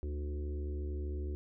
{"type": "harmonic tone with a mistuned harmonic", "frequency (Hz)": 73.3, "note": "D2", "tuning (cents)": -3, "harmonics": [1, 3, 4, 5, 6, 7], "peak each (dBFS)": [-35, -52, -49, -45, -57, -59], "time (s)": [0.03, 1.35], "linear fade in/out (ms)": 0, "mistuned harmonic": 4, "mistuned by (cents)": 28, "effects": []}